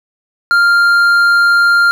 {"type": "tone with hard clipping", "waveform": "sine", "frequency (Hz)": 1396.9, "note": "F6", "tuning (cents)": 0, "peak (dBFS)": -8, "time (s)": [0.51, 1.91], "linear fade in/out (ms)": 0, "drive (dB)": 5, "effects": []}